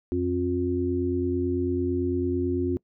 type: harmonic tone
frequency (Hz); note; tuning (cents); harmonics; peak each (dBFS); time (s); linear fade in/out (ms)
89; F2; +33; 1 / 3 / 4; -30 / -27 / -26; 0.12-2.77; 0
effects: noise-tail reverb RT60 0.1 s tail -23 dB re dry